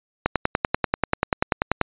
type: click train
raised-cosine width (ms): 0.5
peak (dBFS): -3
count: 17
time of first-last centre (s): 0.26-1.813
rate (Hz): 10.3
effects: resampled to 8000 Hz